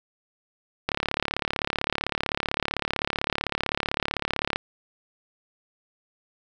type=click train; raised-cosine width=0.3 ms; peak=-8 dBFS; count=132; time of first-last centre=0.89-4.559 s; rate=35.7 Hz; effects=none